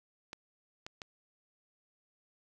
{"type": "clicks", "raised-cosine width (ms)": 0.2, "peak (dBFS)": -25, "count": 3, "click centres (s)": [0.331, 0.865, 1.018], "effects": []}